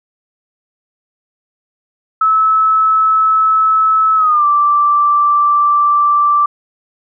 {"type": "tone with pitch glide", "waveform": "sine", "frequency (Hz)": [1300, 1171.6], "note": ["E6", "D6"], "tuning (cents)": [-24, -5], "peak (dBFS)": -8, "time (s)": [2.21, 6.46], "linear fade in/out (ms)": 5, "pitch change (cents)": -181, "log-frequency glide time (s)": [4.16, 4.45], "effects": []}